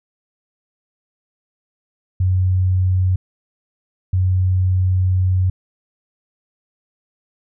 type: tone bursts at uneven times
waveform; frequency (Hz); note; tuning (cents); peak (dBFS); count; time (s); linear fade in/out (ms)
sine; 92.5; F#2; 0; -13; 2; 2.2-3.16 / 4.13-5.5; 5
effects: none